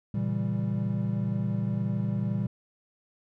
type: chord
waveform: triangle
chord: A# diminished seventh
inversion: none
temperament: equal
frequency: 116.54 / 138.59 / 164.81 / 196 Hz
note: A#2 / C#3 / E3 / G3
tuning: 0 / 0 / 0 / 0 cents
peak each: -28 / -33 / -32 / -28 dBFS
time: 0.14-2.47 s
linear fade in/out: 5 ms
effects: none